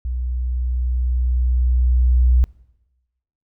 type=tone with level ramp; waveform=sine; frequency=61.9 Hz; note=B1; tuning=5 cents sharp; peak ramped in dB=-21 to -10 dBFS; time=0.05-2.44 s; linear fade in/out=0 ms; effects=noise-tail reverb RT60 1.0 s tail -23 dB re dry